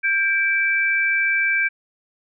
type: tone pair together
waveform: sine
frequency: 1589.2 / 2323 Hz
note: G6 / D7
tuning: +23 / -20 cents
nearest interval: perfect fifth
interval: 657 cents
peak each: -20 / -19 dBFS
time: 0.03-1.69 s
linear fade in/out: 20 ms
effects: none